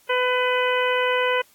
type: harmonic tone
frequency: 501 Hz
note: B4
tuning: 25 cents sharp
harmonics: 1 / 2 / 3 / 4 / 5 / 6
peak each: -22 / -25 / -27 / -28 / -29 / -30 dBFS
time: 0.09-1.42 s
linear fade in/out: 10 ms
effects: white hiss -57 dBFS RMS until 1.54 s + AAC 64 kbps